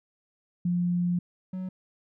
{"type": "tone pair in turn", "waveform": ["sine", "triangle"], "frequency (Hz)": [176, 185.74], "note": ["F3", "F#3"], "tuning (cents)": [14, 7], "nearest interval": "minor second", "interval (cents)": 93, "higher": "second", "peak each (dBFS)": [-23, -29], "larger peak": "first", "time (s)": [[0.65, 1.19], [1.53, 1.69]], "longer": "first", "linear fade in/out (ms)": 5, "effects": []}